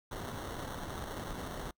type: noise with sample-and-hold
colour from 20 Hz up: pink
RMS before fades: -41 dBFS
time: 0.11-1.71 s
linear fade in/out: 5 ms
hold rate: 2450 Hz
effects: noise-tail reverb RT60 0.1 s tail -25 dB re dry